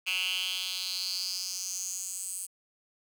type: tone with high-pass filter sweep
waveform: 10% pulse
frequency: 185 Hz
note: F#3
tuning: in tune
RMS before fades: -34 dBFS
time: 0.06-2.47 s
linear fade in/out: 20 ms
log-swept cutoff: 2600 to 8900 Hz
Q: 5
effects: none